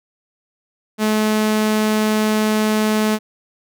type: tone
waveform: sawtooth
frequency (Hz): 215.1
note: A3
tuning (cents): -39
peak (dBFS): -11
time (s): 0.98-3.19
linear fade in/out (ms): 50
effects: none